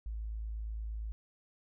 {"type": "tone", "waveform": "sine", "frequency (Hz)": 54.3, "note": "A1", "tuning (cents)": -22, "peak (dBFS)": -36, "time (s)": [0.06, 1.12], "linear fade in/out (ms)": 0, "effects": []}